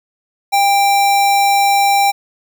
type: tone with sample-and-hold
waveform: sine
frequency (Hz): 800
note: G5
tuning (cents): +35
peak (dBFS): -9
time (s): 0.52-2.12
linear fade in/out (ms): 20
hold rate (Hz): 3150
effects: none